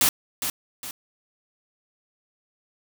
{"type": "noise with echo", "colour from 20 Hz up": "white", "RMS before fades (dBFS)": -19, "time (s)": [0.01, 0.09], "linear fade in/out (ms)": 2, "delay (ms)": 410, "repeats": 2, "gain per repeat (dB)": -8, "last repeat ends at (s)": 0.91, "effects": []}